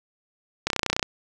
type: clicks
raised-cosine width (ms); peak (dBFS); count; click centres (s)
0.2; -5; 12; 0.67 / 0.702 / 0.732 / 0.763 / 0.794 / 0.832 / 0.863 / 0.9 / 0.93 / 0.965 / 0.995 / 1.028
effects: none